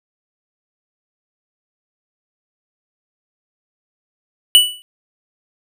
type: tone with exponential decay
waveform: square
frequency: 2960 Hz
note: F#7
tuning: in tune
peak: -3 dBFS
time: 4.55-4.82 s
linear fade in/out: 0 ms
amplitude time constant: 57 ms
effects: none